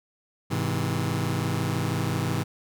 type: chord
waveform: sawtooth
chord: Ab augmented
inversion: none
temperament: just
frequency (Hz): 103.83 / 129.78 / 162.23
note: Ab2 / C3 / E3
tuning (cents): 0 / -14 / -27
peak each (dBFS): -25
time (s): 0.5-2.44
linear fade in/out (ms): 20
effects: none